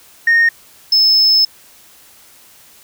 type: tone pair in turn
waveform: sine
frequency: 1847 / 5224 Hz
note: A#6 / E8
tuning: -16 / -17 cents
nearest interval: octave + tritone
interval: 1799 cents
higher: second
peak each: -6 dBFS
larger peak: neither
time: 0.27-0.49 / 0.92-1.45 s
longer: second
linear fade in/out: 5 ms
effects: tanh soft clip ceiling -6 dBFS + white hiss -45 dBFS RMS until 2.83 s